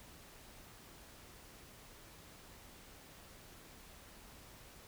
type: silence
effects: pink hiss -57 dBFS RMS until 4.87 s